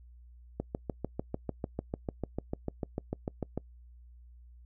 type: click train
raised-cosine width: 2 ms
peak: -19 dBFS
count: 21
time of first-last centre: 0.6-3.576 s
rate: 6.72 Hz
effects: noise-tail reverb RT60 0.1 s tail -25 dB re dry + added 60 Hz sine -51 dBFS peak until 4.65 s